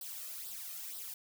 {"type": "noise with flanger", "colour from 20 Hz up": "blue", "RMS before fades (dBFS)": -44, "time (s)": [0.01, 1.14], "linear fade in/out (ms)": 2, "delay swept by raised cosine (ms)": [0.22, 1.62], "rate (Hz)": 2.1, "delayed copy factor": 0.7, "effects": []}